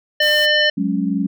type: harmonic tone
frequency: 601 Hz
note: D5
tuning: 40 cents sharp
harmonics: 1 / 3 / 5 / 7 / 9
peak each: -19 / -16 / -17 / -25 / -28 dBFS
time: 0.2-0.7 s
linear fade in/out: 5 ms
type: noise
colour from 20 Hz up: white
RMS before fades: -33 dBFS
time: 0.21-0.47 s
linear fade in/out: 20 ms
type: chord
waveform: sine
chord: F# suspended second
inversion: none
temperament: equal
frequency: 185 / 207.7 / 277.2 Hz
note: F#3 / G#3 / C#4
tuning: 0 / 0 / 0 cents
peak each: -21 dBFS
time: 0.77-1.27 s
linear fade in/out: 10 ms
effects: none